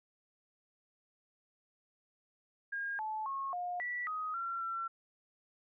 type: tone with pitch steps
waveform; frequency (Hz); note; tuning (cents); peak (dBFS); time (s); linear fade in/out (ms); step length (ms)
sine; 1621 / 867 / 1089 / 713 / 1955 / 1255 / 1364 / 1351; G#6 / A5 / C#6 / F5 / B6 / D#6 / F6 / E6; -42 / -26 / -31 / +36 / -18 / +15 / -41 / +42; -35; 2.72-4.88; 10; 270
effects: none